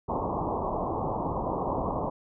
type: low-pass noise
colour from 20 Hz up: white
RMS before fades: -30 dBFS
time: 0.08-2.1 s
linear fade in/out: 10 ms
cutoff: 1100 Hz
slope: 96 dB/octave
effects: none